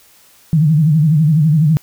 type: tone with vibrato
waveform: sine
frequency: 154.5 Hz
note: D#3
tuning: 12 cents flat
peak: -8 dBFS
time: 0.53-1.77 s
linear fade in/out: 0 ms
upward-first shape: sine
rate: 12 Hz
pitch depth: 120 cents each way
effects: white hiss -48 dBFS RMS until 1.82 s